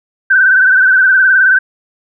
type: tone with vibrato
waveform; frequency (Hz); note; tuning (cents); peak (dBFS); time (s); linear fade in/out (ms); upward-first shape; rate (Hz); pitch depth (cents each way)
sine; 1531; G6; -41; -5; 0.3-1.59; 10; triangle; 19; 74
effects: none